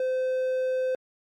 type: tone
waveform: triangle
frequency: 515 Hz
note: C5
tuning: 28 cents flat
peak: -22 dBFS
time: 0-0.95 s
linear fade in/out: 2 ms
effects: Opus 48 kbps